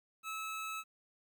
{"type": "tone", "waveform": "25% pulse", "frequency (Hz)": 1300, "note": "E6", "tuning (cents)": -24, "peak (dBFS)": -35, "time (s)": [0.23, 0.84], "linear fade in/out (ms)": 50, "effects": ["12-bit"]}